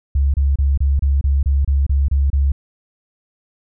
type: tone bursts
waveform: sine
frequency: 69.3 Hz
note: C#2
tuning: in tune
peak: -12 dBFS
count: 11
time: 0.15-2.52 s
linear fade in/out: 5 ms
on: 190 ms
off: 28 ms
effects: none